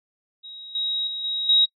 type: tone with level steps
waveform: sine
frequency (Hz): 3808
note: A#7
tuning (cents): +36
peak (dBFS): -37 / -23 / -28 / -24 / -14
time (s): 0.43-1.66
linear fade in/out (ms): 20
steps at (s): 0.75 / 1.07 / 1.24 / 1.49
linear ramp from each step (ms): 2
effects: noise-tail reverb RT60 0.1 s tail -24 dB re dry